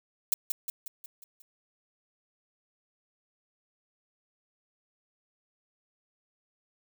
violet noise with echo, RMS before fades -24 dBFS, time 0.32-0.34 s, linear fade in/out 2 ms, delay 180 ms, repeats 6, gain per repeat -5 dB, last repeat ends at 1.42 s, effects none

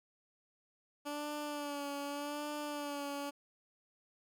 15% pulse tone with vibrato, 290 Hz, D4, 22 cents flat, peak -32 dBFS, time 1.05-3.31 s, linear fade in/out 20 ms, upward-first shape sine, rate 0.84 Hz, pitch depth 39 cents each way, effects none

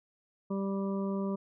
harmonic tone, 196 Hz, G3, in tune, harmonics 1 / 2 / 3 / 5 / 6, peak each -31 / -37 / -41 / -45 / -47 dBFS, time 0.5-1.36 s, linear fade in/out 10 ms, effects none

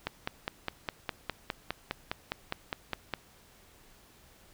click train, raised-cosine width 0.3 ms, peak -15 dBFS, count 16, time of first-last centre 0.07-3.137 s, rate 4.89 Hz, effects pink hiss -59 dBFS RMS until 4.53 s

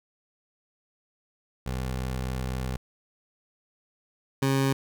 20% pulse tone pair in turn, 64 / 135.61 Hz, C2 / C#3, -38 / -38 cents, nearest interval octave + minor second, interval 1300 cents, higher second, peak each -24 / -17 dBFS, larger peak second, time 1.66-2.77 / 4.42-4.73 s, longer first, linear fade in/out 5 ms, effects none

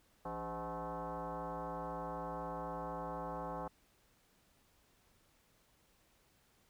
sine tone with frequency modulation, 170 Hz, F3, 46 cents flat, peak -39 dBFS, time 0.25-3.68 s, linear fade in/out 5 ms, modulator 228 Hz, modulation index 4.4, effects pink hiss -71 dBFS RMS until 6.69 s

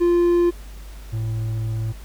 triangle tone pair in turn, 347.5 / 111.27 Hz, F4 / A2, -9 / +20 cents, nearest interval octave + minor sixth, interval 1971 cents, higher first, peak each -12 / -20 dBFS, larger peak first, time 0-0.51 / 1.12-1.93 s, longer second, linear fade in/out 20 ms, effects added 50 Hz sine -35 dBFS peak until 2.04 s + pink hiss -47 dBFS RMS until 2.04 s

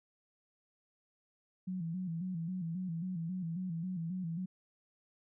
sine tone with vibrato, 174.61 Hz, F3, in tune, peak -35 dBFS, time 1.67-4.46 s, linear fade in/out 10 ms, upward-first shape square, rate 3.7 Hz, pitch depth 98 cents each way, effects none

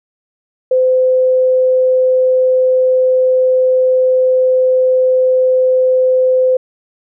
sine tone, 513 Hz, C5, 34 cents flat, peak -8 dBFS, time 0.71-6.57 s, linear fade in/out 5 ms, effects none

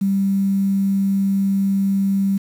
sine tone, 196 Hz, G3, in tune, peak -15 dBFS, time 0.01-2.38 s, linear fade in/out 10 ms, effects 7-bit

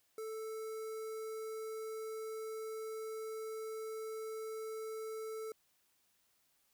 square tone with notch filter, 440 Hz, A4, in tune, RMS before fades -43 dBFS, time 0.18-5.52 s, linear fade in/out 2 ms, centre 3100 Hz, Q 0.67, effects white hiss -75 dBFS RMS until 6.73 s

